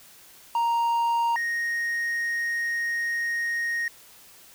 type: tone pair in turn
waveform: triangle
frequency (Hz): 933 / 1866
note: A#5 / A#6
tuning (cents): +1 / +1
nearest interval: octave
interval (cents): 1200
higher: second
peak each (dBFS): -19 / -23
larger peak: first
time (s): 0.55-1.36 / 1.36-3.88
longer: second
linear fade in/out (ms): 2
effects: white hiss -51 dBFS RMS until 4.54 s